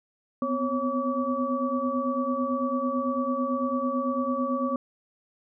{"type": "tone cluster", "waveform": "sine", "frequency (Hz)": [247.7, 256.7, 549, 1146], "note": ["B3", "C4", "C#5", "D6"], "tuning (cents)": [5, -33, -17, -43], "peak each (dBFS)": -30, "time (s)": [0.42, 4.76], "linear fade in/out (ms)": 2, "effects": []}